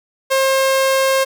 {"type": "tone", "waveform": "sawtooth", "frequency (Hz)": 534, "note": "C5", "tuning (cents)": 35, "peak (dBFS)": -9, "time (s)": [0.3, 1.25], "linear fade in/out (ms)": 20, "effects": []}